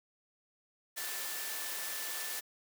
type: tone in noise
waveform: sine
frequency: 1760 Hz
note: A6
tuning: in tune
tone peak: -47 dBFS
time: 0.96-2.41 s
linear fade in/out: 20 ms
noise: white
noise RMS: -39 dBFS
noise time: 0.96-2.41 s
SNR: -11 dB
effects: high-pass 400 Hz 12 dB/octave